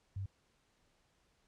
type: tone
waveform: sine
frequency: 97.2 Hz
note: G2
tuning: 14 cents flat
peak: -37 dBFS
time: 0.16-0.26 s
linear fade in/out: 5 ms
effects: pink hiss -74 dBFS RMS until 1.47 s + low-pass 8000 Hz 12 dB/octave